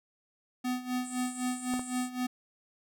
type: tone with tremolo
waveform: square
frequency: 250.8 Hz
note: B3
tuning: 27 cents sharp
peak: -29 dBFS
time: 0.64-2.27 s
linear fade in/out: 10 ms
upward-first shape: sine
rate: 3.9 Hz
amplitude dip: 80%
type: band-pass noise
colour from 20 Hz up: pink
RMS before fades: -45 dBFS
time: 1.02-2.1 s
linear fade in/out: 50 ms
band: 7500 to 9100 Hz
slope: 96 dB/octave
type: clicks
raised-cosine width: 1 ms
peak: -26 dBFS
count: 2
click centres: 1.738 / 1.794 s
effects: none